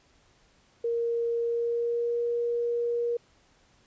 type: tone with pitch glide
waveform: sine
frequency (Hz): 467.3 to 473.8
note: A#4 to A#4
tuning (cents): +4 to +28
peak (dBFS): -25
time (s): 0.84-3.17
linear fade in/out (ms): 5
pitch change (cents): +24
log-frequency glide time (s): 1.37-2.21
effects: pink hiss -63 dBFS RMS until 3.86 s + resampled to 16000 Hz